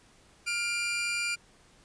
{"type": "tone pair together", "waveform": "sawtooth", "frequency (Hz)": [1405.9, 2383], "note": ["F6", "D7"], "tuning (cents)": [11, 25], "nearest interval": "major sixth", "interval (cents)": 914, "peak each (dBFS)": [-32, -26], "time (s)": [0.46, 1.36], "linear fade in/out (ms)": 20, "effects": ["pink hiss -60 dBFS RMS until 1.84 s", "resampled to 22050 Hz"]}